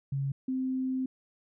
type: tone pair in turn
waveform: sine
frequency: 137.7 / 259.9 Hz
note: C#3 / C4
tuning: -11 / -11 cents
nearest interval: major seventh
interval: 1100 cents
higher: second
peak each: -28 dBFS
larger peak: neither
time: 0.12-0.32 / 0.48-1.06 s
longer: second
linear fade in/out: 5 ms
effects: none